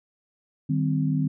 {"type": "tone cluster", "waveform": "sine", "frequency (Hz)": [153.5, 194.7, 260.2], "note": ["D#3", "G3", "C4"], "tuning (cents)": [-23, -12, -9], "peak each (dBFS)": [-23, -30, -26], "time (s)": [0.69, 1.28], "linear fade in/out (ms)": 10, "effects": []}